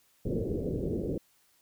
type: low-pass noise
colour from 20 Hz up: white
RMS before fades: -32 dBFS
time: 0.25-1.18 s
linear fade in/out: 5 ms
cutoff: 490 Hz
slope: 48 dB/octave
effects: white hiss -67 dBFS RMS until 1.61 s